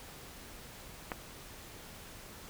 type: clicks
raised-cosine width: 0.5 ms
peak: -20 / -30 dBFS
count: 2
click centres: 1.118 / 1.122 s
effects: pink hiss -50 dBFS RMS until 2.49 s